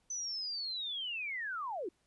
sine linear sweep, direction down, 6100 to 311.1 Hz, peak -36 dBFS, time 0.1-1.89 s, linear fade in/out 5 ms, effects pink hiss -75 dBFS RMS until 2.06 s + resampled to 24000 Hz

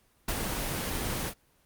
pink noise with ADSR envelope, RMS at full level -28 dBFS, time 0.28-1.34 s, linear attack 6 ms, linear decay 48 ms, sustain -4 dB, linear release 62 ms, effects pink hiss -66 dBFS RMS until 1.65 s + Opus 24 kbps

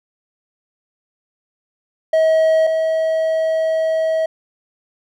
triangle tone pair in turn, 639 / 641.6 Hz, D#5 / E5, +46 / -47 cents, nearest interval unison, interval 7 cents, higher second, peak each -9 / -13 dBFS, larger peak first, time 2.13-2.67 / 2.67-4.26 s, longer second, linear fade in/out 5 ms, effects none

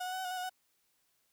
35% pulse tone with pitch steps, 730 / 737 / 748 / 754 / 726 / 743 / 727 / 743 Hz, F#5 / F#5 / F#5 / F#5 / F#5 / F#5 / F#5 / F#5, -24 / -7 / +19 / +32 / -33 / +7 / -31 / +7 cents, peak -34 dBFS, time 0-0.496 s, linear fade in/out 10 ms, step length 62 ms, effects white hiss -75 dBFS RMS until 1.32 s

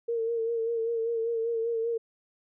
sine tone with vibrato, 458.9 Hz, A#4, 27 cents flat, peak -26 dBFS, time 0.08-1.98 s, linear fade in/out 10 ms, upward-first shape sine, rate 5.1 Hz, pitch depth 39 cents each way, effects none

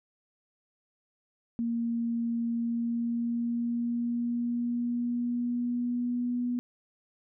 sine tone with pitch glide, 233.1 to 244.3 Hz, A#3 to B3, 0 to -19 cents, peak -27 dBFS, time 1.59-6.59 s, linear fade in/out 0 ms, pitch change +81 cents, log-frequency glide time 2.51-6.4 s, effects none

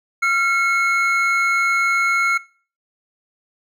triangle tone pair together, 1374.6 / 2182 Hz, F6 / C#7, -28 / -28 cents, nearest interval minor sixth, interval 800 cents, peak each -16 dBFS, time 0.22-2.38 s, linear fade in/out 10 ms, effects noise-tail reverb RT60 0.4 s tail -21 dB re dry

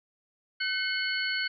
sine tone cluster, 1516 / 2161 / 3018 / 4409 Hz, F#6 / C#7 / F#7 / C#8, +42 / -45 / +34 / -10 cents, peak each -31 / -33 / -36 / -33 dBFS, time 0.6-1.48 s, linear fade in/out 10 ms, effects none

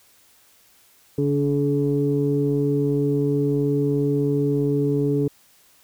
sine tone cluster, 143 / 286.5 / 427.1 Hz, D3 / D4 / G#4, -46 / -43 / +48 cents, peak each -22 dBFS, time 1.18-5.28 s, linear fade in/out 5 ms, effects tanh soft clip ceiling -9 dBFS + white hiss -56 dBFS RMS until 5.83 s

